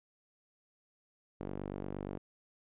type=tone with band-pass filter; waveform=sawtooth; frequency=48.55 Hz; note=G1; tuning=16 cents flat; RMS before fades=-41 dBFS; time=1.4-2.18 s; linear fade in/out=10 ms; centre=350 Hz; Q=0.94; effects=resampled to 8000 Hz